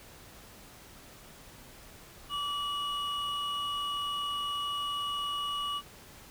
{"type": "tone pair together", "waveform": "triangle", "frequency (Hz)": [1156, 2915], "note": ["D6", "F#7"], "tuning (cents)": [-28, -26], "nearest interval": "octave + major third", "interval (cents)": 1602, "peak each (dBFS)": [-32, -33], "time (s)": [2.29, 5.82], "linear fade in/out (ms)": 50, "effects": ["pink hiss -52 dBFS RMS until 6.3 s"]}